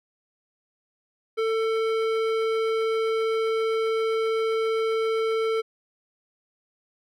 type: tone with hard clipping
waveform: sine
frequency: 446.2 Hz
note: A4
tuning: 24 cents sharp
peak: -24 dBFS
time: 1.37-5.62 s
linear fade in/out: 20 ms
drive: 14 dB
effects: none